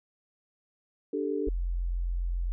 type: chord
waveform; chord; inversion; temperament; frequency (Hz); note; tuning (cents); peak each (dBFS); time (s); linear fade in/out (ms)
sine; D suspended fourth; none; equal; 293.7 / 392 / 440; D4 / G4 / A4; 0 / 0 / 0; -32; 1.13-1.49; 5
type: tone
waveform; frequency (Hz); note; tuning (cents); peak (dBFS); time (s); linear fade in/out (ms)
sine; 43.65; F1; 0; -27; 1.47-2.52; 0
effects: none